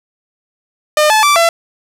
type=tone with pitch steps; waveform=sawtooth; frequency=606 / 866 / 1167 / 673 Hz; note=D#5 / A5 / D6 / E5; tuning=-46 / -28 / -11 / +36 cents; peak=-4 dBFS; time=0.97-1.49 s; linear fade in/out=2 ms; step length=130 ms; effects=low-pass 12000 Hz 12 dB/octave + 7-bit